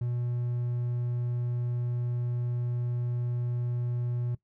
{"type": "tone", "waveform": "triangle", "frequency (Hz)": 121.3, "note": "B2", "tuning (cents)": -31, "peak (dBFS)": -26, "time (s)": [0.01, 4.35], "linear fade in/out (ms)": 5, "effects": ["noise-tail reverb RT60 0.1 s tail -18 dB re dry"]}